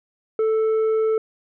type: tone with tanh clipping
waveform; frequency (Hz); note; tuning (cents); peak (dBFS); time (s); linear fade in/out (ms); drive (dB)
triangle; 440; A4; 0; -18; 0.39-1.18; 2; 9
effects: none